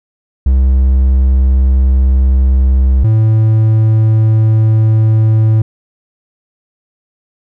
triangle tone pair in turn, 65.41 / 110.01 Hz, C2 / A2, 0 / 0 cents, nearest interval major sixth, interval 900 cents, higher second, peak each -4 dBFS, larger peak neither, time 0.46-3.04 / 3.04-5.62 s, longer neither, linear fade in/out 5 ms, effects none

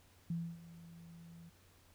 sine tone with ADSR envelope, 168.1 Hz, E3, 34 cents sharp, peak -34 dBFS, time 0.3-1.5 s, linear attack 4 ms, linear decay 270 ms, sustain -18 dB, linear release 12 ms, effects added 91 Hz sine -67 dBFS peak until 1.94 s + pink hiss -67 dBFS RMS until 1.94 s

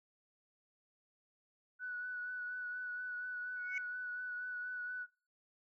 sine tone with vibrato, 1480 Hz, F#6, in tune, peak -39 dBFS, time 1.79-5.07 s, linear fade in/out 50 ms, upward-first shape sine, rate 4.2 Hz, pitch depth 20 cents each way
sine tone with exponential growth, 2217 Hz, C#7, in tune, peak -32 dBFS, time 3.56-3.78 s, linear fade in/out 2 ms, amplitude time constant 47 ms
effects noise-tail reverb RT60 0.4 s tail -25 dB re dry + tanh soft clip ceiling -29 dBFS

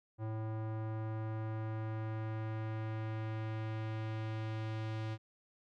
square tone with low-pass filter sweep, 109.9 Hz, A2, 2 cents flat, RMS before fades -39 dBFS, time 0.18-5.18 s, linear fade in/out 50 ms, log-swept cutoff 1000 to 3900 Hz, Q 0.94, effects none

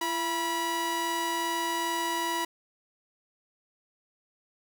sawtooth tone pair together, 338.7 / 973.6 Hz, E4 / B5, +47 / -25 cents, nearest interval octave + tritone, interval 1828 cents, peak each -30 / -25 dBFS, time 0.01-2.45 s, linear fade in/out 5 ms, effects none

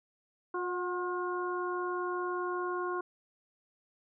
harmonic tone with a mistuned harmonic, 357.5 Hz, F4, 41 cents sharp, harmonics 1 / 2 / 3 / 4, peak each -34 / -43 / -36 / -41 dBFS, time 0.54-3.01 s, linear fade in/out 5 ms, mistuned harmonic 2, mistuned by +36 cents, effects none

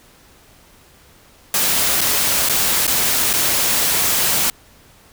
white noise with dropouts, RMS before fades -17 dBFS, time 1.54-4.5 s, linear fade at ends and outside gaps 2 ms, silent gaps 2.009-2.013 / 2.489-2.495 / 2.868-2.877 / 3.331-3.336 s, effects pink hiss -49 dBFS RMS until 5.12 s

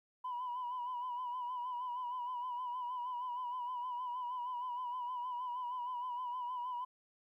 sine tone with vibrato, 987.8 Hz, B5, in tune, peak -36 dBFS, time 0.24-6.85 s, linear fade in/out 10 ms, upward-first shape sine, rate 6.4 Hz, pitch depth 53 cents each way, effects tanh soft clip ceiling -34 dBFS + 13-bit

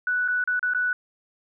sine tone with dropouts, 1481 Hz, F#6, 1 cent sharp, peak -21 dBFS, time 0.07-0.93 s, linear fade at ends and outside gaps 2 ms, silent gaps 0.279-0.284 / 0.44-0.475 / 0.594-0.628 / 0.736-0.747 s, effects none

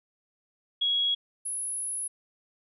sine tone pair in turn, 3322 / 10547 Hz, G#7 / E9, 0 / 0 cents, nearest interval octave + minor sixth, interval 2000 cents, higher second, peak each -23 / -30 dBFS, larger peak first, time 0.81-1.15 / 1.45-2.08 s, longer second, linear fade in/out 10 ms, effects none

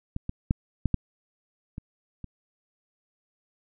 clicks, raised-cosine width 5 ms, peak -18 / -18 / -9 / -11 / -10 / -23 / -25 dBFS, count 7, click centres 0.164 / 0.294 / 0.509 / 0.857 / 0.943 / 1.781 / 2.243 s, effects none

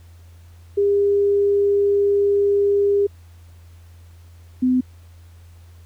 sine tone pair in turn, 403.2 / 254 Hz, G4 / B3, +49 / +49 cents, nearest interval minor sixth, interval 800 cents, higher first, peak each -14 / -14 dBFS, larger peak neither, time 0.77-3.07 / 4.62-4.81 s, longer first, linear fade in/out 10 ms, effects added 85 Hz sine -42 dBFS peak until 5.85 s + pink hiss -57 dBFS RMS until 5.85 s

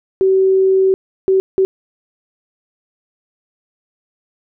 sine tone bursts at uneven times, 381.5 Hz, G4, 47 cents flat, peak -9 dBFS, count 3, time 0.21-0.94 / 1.28-1.4 / 1.58-1.65 s, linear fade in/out 0 ms, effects none

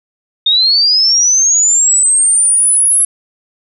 sine linear sweep, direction up, 3637 to 10940 Hz, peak -7 dBFS, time 0.46-3.05 s, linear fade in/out 5 ms, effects none

